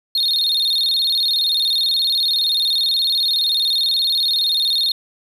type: tone with vibrato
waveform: triangle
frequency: 3951 Hz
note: B7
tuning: in tune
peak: -14 dBFS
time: 0.15-4.92 s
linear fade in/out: 2 ms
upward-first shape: square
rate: 19 Hz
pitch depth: 130 cents each way
effects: none